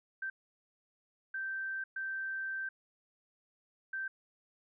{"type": "tone bursts at uneven times", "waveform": "sine", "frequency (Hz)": 1560, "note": "G6", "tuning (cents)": -9, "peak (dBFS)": -35, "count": 4, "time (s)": [[0.22, 0.3], [1.34, 1.84], [1.96, 2.69], [3.93, 4.08]], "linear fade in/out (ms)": 5, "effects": []}